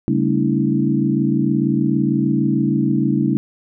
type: tone cluster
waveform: sine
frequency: 141.2 / 198.4 / 224.9 / 282.7 / 323 Hz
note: C#3 / G3 / A3 / C#4 / E4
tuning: +32 / +21 / +38 / +34 / -35 cents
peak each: -21 dBFS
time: 0.08-3.37 s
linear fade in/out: 0 ms
effects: none